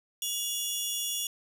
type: tone pair together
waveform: 15% pulse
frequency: 2857 / 3398 Hz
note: F7 / G#7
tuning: +39 / +39 cents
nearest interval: minor third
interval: 300 cents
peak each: -27 / -25 dBFS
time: 0.22-1.27 s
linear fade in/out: 2 ms
effects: none